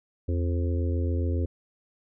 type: harmonic tone with a mistuned harmonic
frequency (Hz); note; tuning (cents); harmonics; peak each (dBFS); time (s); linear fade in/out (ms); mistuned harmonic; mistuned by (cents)
87.31; F2; 0; 1 / 3 / 4 / 5 / 6; -24 / -34 / -36 / -38 / -40; 0.28-1.46; 10; 1; -100
effects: none